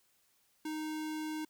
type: tone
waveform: square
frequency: 310 Hz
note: D#4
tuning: 6 cents flat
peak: -37 dBFS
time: 0.65-1.45 s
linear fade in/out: 5 ms
effects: white hiss -72 dBFS RMS until 1.49 s